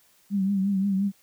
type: tone with vibrato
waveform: sine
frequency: 195.8 Hz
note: G3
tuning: 2 cents flat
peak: -21 dBFS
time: 0.3-1.12 s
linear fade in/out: 50 ms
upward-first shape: triangle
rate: 5.7 Hz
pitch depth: 72 cents each way
effects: white hiss -61 dBFS RMS until 1.22 s